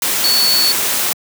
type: tone in noise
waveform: sine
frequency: 4435 Hz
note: C#8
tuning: in tune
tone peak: -12 dBFS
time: 0.24-0.72 s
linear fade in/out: 2 ms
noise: white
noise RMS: -17 dBFS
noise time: 0.02-1.13 s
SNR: +2 dB
effects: high-pass 150 Hz 12 dB/octave